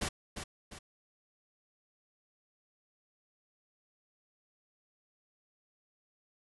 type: noise with echo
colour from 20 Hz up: pink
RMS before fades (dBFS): -34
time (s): 0.01-0.09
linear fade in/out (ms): 10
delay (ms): 350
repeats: 2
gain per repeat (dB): -7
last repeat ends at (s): 0.79
effects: resampled to 24000 Hz